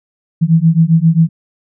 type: beating tone pair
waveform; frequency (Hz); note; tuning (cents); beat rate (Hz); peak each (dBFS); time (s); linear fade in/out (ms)
sine; 160 / 167.5; D#3 / E3; +49 / +28; 7.5; -10; 0.41-1.29; 20
effects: none